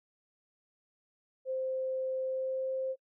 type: tone with pitch glide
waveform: sine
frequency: 522 to 525.6 Hz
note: C5 to C5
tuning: -4 to +8 cents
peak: -31 dBFS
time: 1.45-2.96 s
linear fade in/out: 50 ms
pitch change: +12 cents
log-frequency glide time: 2.23-2.68 s
effects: noise-tail reverb RT60 0.1 s tail -25 dB re dry